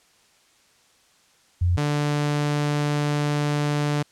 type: tone pair in turn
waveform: sine / sawtooth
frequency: 88.2 / 147.05 Hz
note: F2 / D3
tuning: +18 / +3 cents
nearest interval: major sixth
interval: 885 cents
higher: second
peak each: -17 dBFS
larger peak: neither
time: 1.61-1.77 / 1.77-4.03 s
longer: second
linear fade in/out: 10 ms
effects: white hiss -59 dBFS RMS until 4.11 s + low-pass 8000 Hz 12 dB/octave